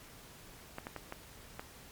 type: clicks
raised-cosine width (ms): 0.5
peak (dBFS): -25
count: 5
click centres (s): 0.784 / 0.869 / 0.963 / 1.124 / 1.595
effects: pink hiss -54 dBFS RMS until 1.91 s + MP3 96 kbps